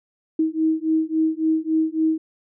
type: beating tone pair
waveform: sine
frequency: 316.2 / 319.8 Hz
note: D#4 / D#4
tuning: +28 / +48 cents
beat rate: 3.6 Hz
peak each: -21 / -21 dBFS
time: 0.39-2.18 s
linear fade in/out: 5 ms
effects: none